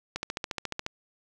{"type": "click train", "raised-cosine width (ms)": 0.2, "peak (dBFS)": -14, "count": 11, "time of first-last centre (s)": [0.16, 0.864], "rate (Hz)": 14.2, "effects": []}